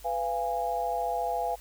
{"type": "tone cluster", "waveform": "sine", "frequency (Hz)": [496.3, 689, 823], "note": ["B4", "F5", "G#5"], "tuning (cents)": [8, -24, -16], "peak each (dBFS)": [-34, -30, -31], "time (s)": [0.04, 1.56], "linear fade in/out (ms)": 20, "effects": ["added 50 Hz sine -49 dBFS peak until 1.6 s", "white hiss -53 dBFS RMS until 1.6 s"]}